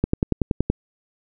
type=click train; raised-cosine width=3 ms; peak=-5 dBFS; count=8; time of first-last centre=0.04-0.7 s; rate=10.6 Hz; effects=none